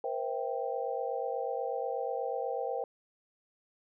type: chord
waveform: sine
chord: C dominant seventh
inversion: third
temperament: equal with one note detuned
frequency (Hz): 475.1 / 523.3 / 659.3 / 784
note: Bb4 / C5 / E5 / G5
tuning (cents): +33 / 0 / 0 / 0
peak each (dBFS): -36 / -36 / -40 / -37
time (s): 0.04-2.84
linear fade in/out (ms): 2
effects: none